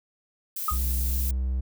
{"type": "noise", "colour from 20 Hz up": "violet", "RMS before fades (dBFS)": -32, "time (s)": [0.56, 1.31], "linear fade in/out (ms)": 5}
{"type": "tone with exponential decay", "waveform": "sine", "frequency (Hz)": 1244.5, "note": "D#6", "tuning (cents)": 0, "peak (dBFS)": -19, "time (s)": [0.68, 0.79], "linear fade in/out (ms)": 5, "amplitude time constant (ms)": 23}
{"type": "tone with pitch glide", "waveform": "triangle", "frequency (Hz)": [63.7, 64.22], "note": ["C2", "C2"], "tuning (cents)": [-46, -32], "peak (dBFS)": -22, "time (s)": [0.71, 1.61], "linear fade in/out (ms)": 10, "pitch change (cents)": 14, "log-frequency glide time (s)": [1.1, 1.22]}
{"effects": []}